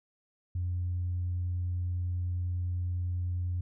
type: tone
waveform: sine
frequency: 89 Hz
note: F2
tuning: 33 cents sharp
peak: -28 dBFS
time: 0.55-3.61 s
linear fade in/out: 5 ms
effects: tanh soft clip ceiling -25 dBFS